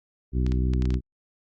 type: harmonic tone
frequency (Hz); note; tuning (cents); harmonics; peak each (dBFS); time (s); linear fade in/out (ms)
63; B1; +35; 1 / 2 / 3 / 4 / 5 / 6; -22 / -28 / -32 / -34 / -36 / -38; 0.32-1.01; 50
type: clicks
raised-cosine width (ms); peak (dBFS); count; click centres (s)
0.2; -21; 7; 0.465 / 0.52 / 0.736 / 0.822 / 0.855 / 0.905 / 0.942
effects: Opus 48 kbps